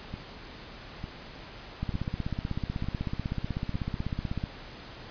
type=two click trains; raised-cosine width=5 ms; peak=-18 / -23 dBFS; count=43 / 5; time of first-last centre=1.83-4.439 / 0.14-3.744 s; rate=16.1 / 1.11 Hz; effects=pink hiss -45 dBFS RMS until 5.1 s + resampled to 11025 Hz